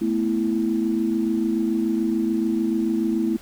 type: chord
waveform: sine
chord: A suspended second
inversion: none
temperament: equal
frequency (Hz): 220 / 246.9 / 329.6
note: A3 / B3 / E4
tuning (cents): 0 / 0 / 0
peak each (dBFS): -23 / -26 / -22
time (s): 0.01-3.37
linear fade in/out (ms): 10
effects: tanh soft clip ceiling -10 dBFS + pink hiss -47 dBFS RMS until 3.41 s